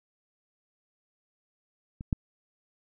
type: clicks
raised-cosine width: 5 ms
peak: -26 / -13 dBFS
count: 2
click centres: 2.009 / 2.128 s
effects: none